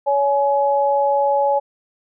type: tone pair together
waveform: sine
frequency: 563 / 842.9 Hz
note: C#5 / G#5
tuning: +27 / +25 cents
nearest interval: perfect fifth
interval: 698 cents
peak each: -17 dBFS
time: 0.06-1.6 s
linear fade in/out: 20 ms
effects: none